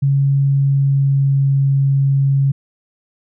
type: tone with pitch glide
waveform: sine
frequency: 138.59 to 137.55 Hz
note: C#3 to C#3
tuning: 0 to -13 cents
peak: -11 dBFS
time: 0.02-2.52 s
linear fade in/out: 10 ms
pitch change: -13 cents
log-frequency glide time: 0.43-1.52 s
effects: none